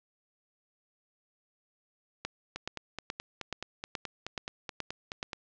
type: two click trains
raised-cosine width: 0.2 ms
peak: -19 / -16 dBFS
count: 14 / 8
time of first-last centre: 2.56-5.332 / 2.25-5.229 s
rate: 4.69 / 2.35 Hz
effects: low-pass 6000 Hz 12 dB/octave